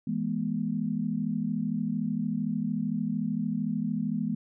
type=tone cluster; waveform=sine; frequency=164.2 / 208.4 / 241.7 Hz; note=E3 / G#3 / B3; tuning=-6 / +6 / -37 cents; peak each=-33 / -30 / -31 dBFS; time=0.07-4.35 s; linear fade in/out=5 ms; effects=none